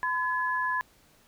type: tone pair together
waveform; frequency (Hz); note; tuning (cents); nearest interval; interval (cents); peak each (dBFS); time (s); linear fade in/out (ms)
sine; 1011.4 / 1701; B5 / G#6; +41 / +41; major sixth; 900; -28 / -29; 0.03-0.81; 0
effects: pink hiss -61 dBFS RMS until 1.27 s